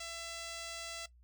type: tone with notch filter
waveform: 5% pulse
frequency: 670 Hz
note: E5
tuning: 28 cents sharp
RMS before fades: -44 dBFS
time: 0-1.06 s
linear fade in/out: 5 ms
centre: 12000 Hz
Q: 1.6
effects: noise-tail reverb RT60 0.1 s tail -17 dB re dry + added 60 Hz sine -59 dBFS peak until 1.23 s